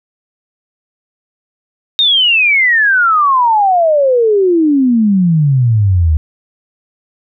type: exponential sweep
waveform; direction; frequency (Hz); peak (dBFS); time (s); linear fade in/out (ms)
sine; down; 3749 to 74.6; -7; 1.99-6.17; 0
effects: none